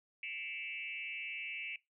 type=tone with frequency modulation; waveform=sine; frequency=2469 Hz; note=D#7; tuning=14 cents flat; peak=-39 dBFS; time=0.23-1.76 s; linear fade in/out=2 ms; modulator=150 Hz; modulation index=2.1; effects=noise-tail reverb RT60 0.2 s tail -21 dB re dry